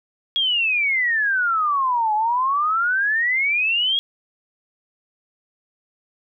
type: exponential two-way sweep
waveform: sine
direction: down then up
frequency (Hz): 3322 to 837 to 3322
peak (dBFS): -17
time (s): 0.36-3.99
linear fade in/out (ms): 0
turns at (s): 2.14
effects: none